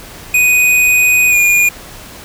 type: tone with pitch glide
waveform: square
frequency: 2489 to 2432 Hz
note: D#7 to D#7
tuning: 0 to -40 cents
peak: -8 dBFS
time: 0.34-1.69 s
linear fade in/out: 5 ms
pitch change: -40 cents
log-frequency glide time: 1.29-1.36 s
effects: pink hiss -33 dBFS RMS until 2.24 s